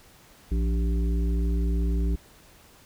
harmonic tone with a mistuned harmonic, 58.27 Hz, A#1, in tune, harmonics 1 / 3 / 5 / 7, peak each -22 / -32 / -36 / -39 dBFS, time 0.51-2.16 s, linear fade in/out 10 ms, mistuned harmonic 7, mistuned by -73 cents, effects pink hiss -54 dBFS RMS until 2.85 s

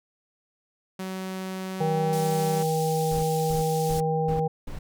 sawtooth tone with pitch glide, 188.2 to 191.16 Hz, F#3 to G3, +30 to -43 cents, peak -27 dBFS, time 0.99-2.63 s, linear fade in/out 5 ms, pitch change +27 cents, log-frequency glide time 1.68-2.25 s
harmonic tone, 158.7 Hz, D#3, 35 cents sharp, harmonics 1 / 3 / 5, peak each -26 / -26 / -28 dBFS, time 1.8-4.48 s, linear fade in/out 10 ms
white band-pass noise, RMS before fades -39 dBFS, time 2.13-4 s, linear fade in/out 0 ms, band 3600 to 11000 Hz, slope 12 dB/octave
brown noise bursts, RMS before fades -34 dBFS, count 5, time 3.11-4.79 s, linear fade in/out 5 ms, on 120 ms, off 270 ms
effects none

